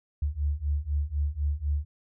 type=beating tone pair; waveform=sine; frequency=71 / 75 Hz; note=C#2 / D2; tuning=+42 / +37 cents; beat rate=4 Hz; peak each=-29 / -28 dBFS; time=0.22-1.85 s; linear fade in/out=5 ms; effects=none